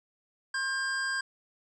square tone pair together, 1067.9 / 1600 Hz, C6 / G6, +35 / +35 cents, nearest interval perfect fifth, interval 700 cents, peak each -40 / -30 dBFS, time 0.54-1.21 s, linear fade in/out 5 ms, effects resampled to 22050 Hz

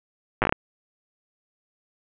slowing click train, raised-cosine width 0.5 ms, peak -5 dBFS, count 7, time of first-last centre 0.42-0.525 s, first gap 8 ms, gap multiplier 1.31, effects resampled to 8000 Hz + 7-bit

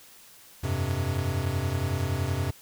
square chord, F suspended second, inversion none, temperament equal with one note detuned, 87.31 / 98 / 130.06 Hz, F2 / G2 / C3, 0 / 0 / -10 cents, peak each -31 dBFS, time 0.63-2.51 s, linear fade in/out 10 ms, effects white hiss -52 dBFS RMS until 2.61 s

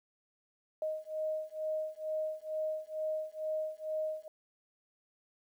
sine beating tone pair, 622.3 / 624.5 Hz, D#5 / D#5, 0 / +6 cents, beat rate 2.2 Hz, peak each -37 / -37 dBFS, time 0.82-4.28 s, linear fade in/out 2 ms, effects 11-bit

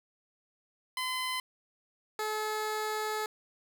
15% pulse tone pair in turn, 1022 / 429.7 Hz, C6 / A4, -41 / -41 cents, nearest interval octave + minor third, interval 1500 cents, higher first, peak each -25 dBFS, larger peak neither, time 0.97-1.4 / 2.19-3.26 s, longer second, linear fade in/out 2 ms, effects none

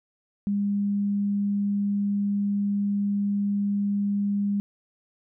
sine tone, 202.2 Hz, G#3, 46 cents flat, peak -22 dBFS, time 0.47-4.6 s, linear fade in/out 0 ms, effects none

